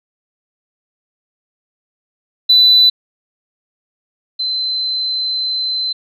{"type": "tone pair in turn", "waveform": "sine", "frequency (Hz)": [3992, 4066], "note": ["B7", "B7"], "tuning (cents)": [18, 50], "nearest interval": "unison", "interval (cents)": 32, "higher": "second", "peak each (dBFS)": [-5, -16], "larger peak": "first", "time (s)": [[2.49, 2.9], [4.39, 5.93]], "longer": "second", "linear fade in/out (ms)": 10, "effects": ["tanh soft clip ceiling -1 dBFS"]}